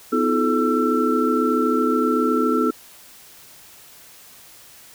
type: tone cluster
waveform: sine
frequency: 251.7 / 319.5 / 353.2 / 431.9 / 1338 Hz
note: B3 / D#4 / F4 / A4 / E6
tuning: +33 / +46 / +20 / -32 / +25 cents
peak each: -21 / -23 / -28 / -22 / -23 dBFS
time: 0.12-2.71 s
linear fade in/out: 10 ms
effects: white hiss -46 dBFS RMS until 4.94 s